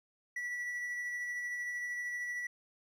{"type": "tone with tremolo", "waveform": "triangle", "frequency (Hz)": 1951, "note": "B6", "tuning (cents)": -22, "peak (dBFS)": -33, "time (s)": [0.36, 2.47], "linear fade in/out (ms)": 5, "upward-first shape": "sine", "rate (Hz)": 13, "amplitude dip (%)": 25, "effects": []}